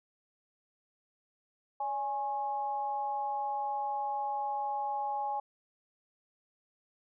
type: tone with amplitude modulation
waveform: sine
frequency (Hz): 830.6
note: G#5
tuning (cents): 0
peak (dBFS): -28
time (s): 1.8-5.4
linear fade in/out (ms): 5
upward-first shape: sine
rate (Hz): 256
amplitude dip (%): 65
effects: none